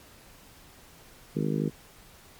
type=harmonic tone; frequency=51.91 Hz; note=G#1; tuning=in tune; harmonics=3 / 4 / 5 / 6 / 7 / 8 / 9; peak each=-29 / -31 / -33 / -35 / -36 / -37 / -38 dBFS; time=1.35-1.7 s; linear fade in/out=20 ms; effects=pink hiss -53 dBFS RMS until 2.39 s + MP3 96 kbps